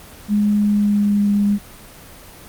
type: tone with pitch glide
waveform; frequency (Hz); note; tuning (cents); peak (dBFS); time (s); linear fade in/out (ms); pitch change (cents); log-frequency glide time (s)
sine; 207.5 to 203.8; G#3 to G#3; -1 to -32; -13; 0.28-1.59; 50; -31; 0.57-1.29
effects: pink hiss -40 dBFS RMS until 2.48 s + Opus 24 kbps